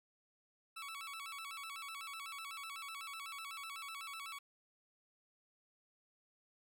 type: tone with vibrato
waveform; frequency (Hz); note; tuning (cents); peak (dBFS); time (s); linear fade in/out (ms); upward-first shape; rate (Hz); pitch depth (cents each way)
20% pulse; 1217; D#6; -39; -40; 0.76-4.39; 10; square; 8; 140
effects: none